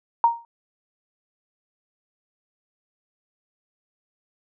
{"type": "tone with exponential decay", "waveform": "sine", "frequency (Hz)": 932.3, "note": "A#5", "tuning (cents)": 0, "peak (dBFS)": -10, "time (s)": [0.24, 0.45], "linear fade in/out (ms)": 1, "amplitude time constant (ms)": 44, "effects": []}